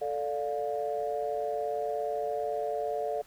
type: chord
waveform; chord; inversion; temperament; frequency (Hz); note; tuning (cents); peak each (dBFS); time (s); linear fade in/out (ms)
sine; D minor; second; just; 440.5 / 587.3 / 704.8; A4 / D5 / F5; +2 / 0 / +16; -33; 0.01-3.22; 10
effects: tanh soft clip ceiling -20 dBFS + pink hiss -58 dBFS RMS until 3.26 s